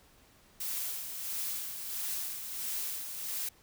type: noise with tremolo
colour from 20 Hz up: blue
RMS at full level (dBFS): -35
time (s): 0.6-3.49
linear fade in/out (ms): 5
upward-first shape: sine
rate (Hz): 1.5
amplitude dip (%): 50
effects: pink hiss -62 dBFS RMS until 3.62 s